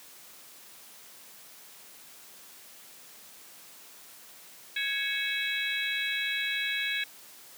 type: harmonic tone with a mistuned harmonic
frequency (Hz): 554.4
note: C#5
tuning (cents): 0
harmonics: 3 / 4 / 5 / 6 / 7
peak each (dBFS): -33 / -34 / -35 / -36 / -36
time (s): 4.76-7.04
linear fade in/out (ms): 5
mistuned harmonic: 5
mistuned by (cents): -120
effects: white hiss -51 dBFS RMS until 7.57 s + high-pass 150 Hz 12 dB/octave